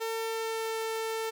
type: tone with pitch glide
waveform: sawtooth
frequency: 449.9 to 446.5 Hz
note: A4 to A4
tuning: +39 to +25 cents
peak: -27 dBFS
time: 0-1.31 s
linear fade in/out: 20 ms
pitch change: -14 cents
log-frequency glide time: 0.31-0.79 s
effects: 11-bit